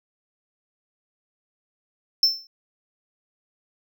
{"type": "tone with exponential decay", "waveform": "triangle", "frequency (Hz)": 5330, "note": "E8", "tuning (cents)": 18, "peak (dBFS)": -10, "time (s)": [2.23, 2.47], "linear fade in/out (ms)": 2, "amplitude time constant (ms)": 51, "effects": []}